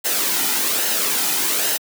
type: noise with flanger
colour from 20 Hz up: white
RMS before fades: -20 dBFS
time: 0.04-1.78 s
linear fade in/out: 20 ms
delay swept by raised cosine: 0.85 to 1.85 ms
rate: 1.2 Hz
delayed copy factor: -0.5
effects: high-pass 200 Hz 12 dB/octave